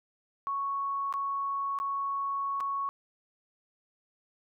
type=tone with dropouts; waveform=sine; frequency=1108.7 Hz; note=C#6; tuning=in tune; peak=-29 dBFS; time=0.47-2.89 s; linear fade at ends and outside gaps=0 ms; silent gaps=1.126-1.139 / 1.788-1.8 / 2.603-2.607 s; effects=none